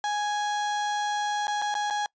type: tone with dropouts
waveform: 35% pulse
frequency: 830.6 Hz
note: G#5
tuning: in tune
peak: -24 dBFS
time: 0.04-2.06 s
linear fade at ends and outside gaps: 1 ms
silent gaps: 1.47-1.48 / 1.617-1.621 / 1.742-1.751 / 1.901-1.907 s
effects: noise-tail reverb RT60 0.1 s tail -24 dB re dry + resampled to 16000 Hz